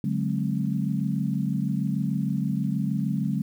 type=tone cluster; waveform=sine; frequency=144.7 / 185.7 / 212.1 / 264.6 Hz; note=D3 / F#3 / G#3 / C4; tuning=-25 / +7 / +37 / +20 cents; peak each=-28 / -28 / -28 / -33 dBFS; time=0.04-3.42 s; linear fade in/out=2 ms; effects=9-bit